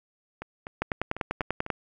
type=two click trains; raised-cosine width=0.5 ms; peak=-11 / -21 dBFS; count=10 / 6; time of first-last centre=0.82-1.702 / 0.42-1.664 s; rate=10.2 / 4.02 Hz; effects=none